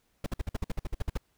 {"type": "noise bursts", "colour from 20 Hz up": "brown", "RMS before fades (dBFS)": -29, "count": 13, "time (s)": [0.24, 1.175], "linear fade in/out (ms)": 5, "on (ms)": 23, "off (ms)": 53, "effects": ["pink hiss -72 dBFS RMS until 1.37 s"]}